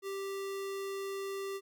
square tone, 392 Hz, G4, in tune, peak -37 dBFS, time 0.02-1.61 s, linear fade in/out 50 ms, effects none

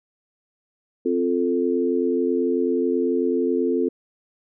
sine chord, F major, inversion second, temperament equal, 261.6 / 349.2 / 440 Hz, C4 / F4 / A4, 0 / 0 / 0 cents, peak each -23 dBFS, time 1.05-3.89 s, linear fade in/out 10 ms, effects none

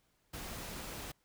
pink noise, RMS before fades -44 dBFS, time 0.33-1.12 s, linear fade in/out 10 ms, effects pink hiss -75 dBFS RMS until 1.24 s

